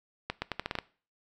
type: accelerating click train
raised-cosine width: 0.3 ms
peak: -15 dBFS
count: 8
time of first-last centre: 0.3-0.787 s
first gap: 120 ms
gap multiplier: 0.81
effects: noise-tail reverb RT60 0.4 s tail -20 dB re dry